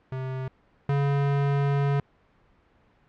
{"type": "tone pair in turn", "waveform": "square", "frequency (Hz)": [130.8, 140.97], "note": ["C3", "C#3"], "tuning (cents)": [0, 29], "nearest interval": "minor second", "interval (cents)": 129, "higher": "second", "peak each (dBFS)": [-30, -22], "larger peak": "second", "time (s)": [[0.12, 0.48], [0.89, 2]], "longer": "second", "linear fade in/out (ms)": 2, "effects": ["pink hiss -62 dBFS RMS until 3.08 s", "low-pass 2000 Hz 12 dB/octave"]}